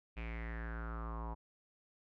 square tone with low-pass filter sweep, 56.7 Hz, A#1, 47 cents flat, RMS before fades -42 dBFS, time 0.16-1.35 s, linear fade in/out 20 ms, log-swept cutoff 2500 to 930 Hz, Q 6.4, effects none

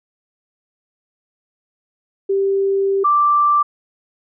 sine tone pair in turn, 392 / 1174.7 Hz, G4 / D6, 0 / 0 cents, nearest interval octave + perfect fifth, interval 1900 cents, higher second, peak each -14 / -11 dBFS, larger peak second, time 2.29-3.04 / 3.04-3.63 s, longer first, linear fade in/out 10 ms, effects none

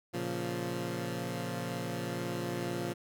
15% pulse chord, Bb minor, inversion none, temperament equal, 116.54 / 138.59 / 174.61 Hz, Bb2 / Db3 / F3, 0 / 0 / 0 cents, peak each -32 / -34 / -31 dBFS, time 0.13-2.94 s, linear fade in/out 20 ms, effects none

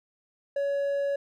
sine tone with hard clipping, 562 Hz, C#5, 24 cents sharp, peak -26 dBFS, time 0.56-1.16 s, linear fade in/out 5 ms, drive 3 dB, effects none

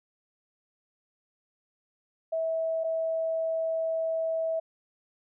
sine tone pair in turn, 650 / 650 Hz, E5 / E5, -24 / -24 cents, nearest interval unison, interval 0 cents, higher neither, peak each -26 dBFS, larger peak neither, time 2.32-2.84 / 2.84-4.6 s, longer second, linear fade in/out 10 ms, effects none

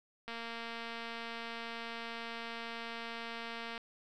click train, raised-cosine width 0.3 ms, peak -27 dBFS, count 809, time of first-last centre 0.28-3.778 s, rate 231 Hz, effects none

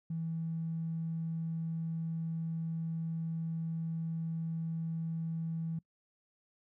triangle tone with tanh clipping, 163.5 Hz, E3, 14 cents flat, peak -33 dBFS, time 0.1-5.79 s, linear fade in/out 5 ms, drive 2 dB, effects noise-tail reverb RT60 0.1 s tail -24 dB re dry

